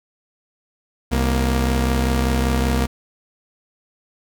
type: tone pair together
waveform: sawtooth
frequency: 65.1 / 235 Hz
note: C2 / A#3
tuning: -8 / +14 cents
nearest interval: octave + minor seventh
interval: 2222 cents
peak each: -14 / -18 dBFS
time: 1.11-2.87 s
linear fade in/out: 20 ms
effects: none